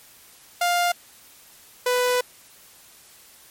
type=tone pair in turn; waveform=sawtooth; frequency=702 / 496.4 Hz; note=F5 / B4; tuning=+9 / +9 cents; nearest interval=tritone; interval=600 cents; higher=first; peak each=-15 dBFS; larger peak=neither; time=0.61-0.92 / 1.86-2.21 s; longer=second; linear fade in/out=5 ms; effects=white hiss -50 dBFS RMS until 3.5 s + MP3 64 kbps